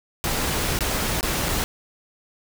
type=noise with dropouts; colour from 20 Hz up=pink; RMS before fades=-24 dBFS; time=0.24-1.64 s; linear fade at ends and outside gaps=0 ms; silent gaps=0.789-0.807 / 1.209-1.229 / 1.485-1.489 s; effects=none